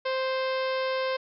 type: harmonic tone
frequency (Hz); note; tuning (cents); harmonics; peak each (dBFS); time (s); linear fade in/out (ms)
523.3; C5; 0; 1 / 2 / 3 / 4 / 5 / 6 / 7 / 8 / 9 / 10; -27 / -33 / -37 / -39 / -41 / -43 / -44 / -45 / -46 / -47; 0.05-1.17; 10
effects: none